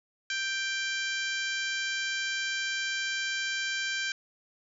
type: harmonic tone with a mistuned harmonic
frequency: 785 Hz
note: G5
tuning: 2 cents sharp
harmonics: 2 / 3 / 4 / 5 / 6 / 7 / 8 / 9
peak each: -32 / -36 / -38 / -40 / -42 / -43 / -44 / -45 dBFS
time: 0.3-4.12 s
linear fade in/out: 2 ms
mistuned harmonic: 5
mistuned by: +23 cents
effects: none